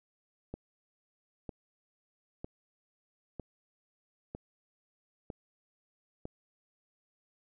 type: click train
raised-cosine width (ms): 2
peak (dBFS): -26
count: 7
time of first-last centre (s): 0.54-6.254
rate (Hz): 1.05
effects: none